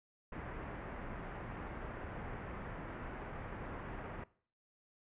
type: low-pass noise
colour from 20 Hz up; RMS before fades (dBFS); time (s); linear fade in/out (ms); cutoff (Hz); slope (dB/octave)
pink; -45; 0.32-4.24; 5; 2000; 24
effects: noise-tail reverb RT60 0.5 s tail -20 dB re dry + resampled to 8000 Hz